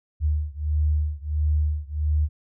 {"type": "beating tone pair", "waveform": "sine", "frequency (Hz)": [75, 76.5], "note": ["D2", "D#2"], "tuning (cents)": [37, -29], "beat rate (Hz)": 1.5, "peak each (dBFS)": [-23, -24], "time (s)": [0.2, 2.29], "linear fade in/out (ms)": 50, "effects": []}